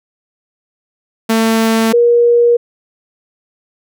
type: tone pair in turn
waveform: sawtooth / sine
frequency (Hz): 224.3 / 475.3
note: A3 / A#4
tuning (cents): +34 / +34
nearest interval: octave + minor second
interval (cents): 1300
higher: second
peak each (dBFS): -6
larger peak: neither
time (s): 1.29-1.93 / 1.93-2.57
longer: neither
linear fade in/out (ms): 10
effects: none